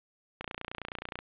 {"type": "click train", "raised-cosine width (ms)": 0.3, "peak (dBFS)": -20, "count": 24, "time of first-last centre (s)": [0.41, 1.19], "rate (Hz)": 29.5, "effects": ["resampled to 8000 Hz", "9-bit"]}